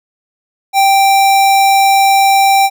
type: tone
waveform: square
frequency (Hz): 784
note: G5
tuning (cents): 0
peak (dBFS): -7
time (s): 0.73-2.7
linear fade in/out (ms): 50
effects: none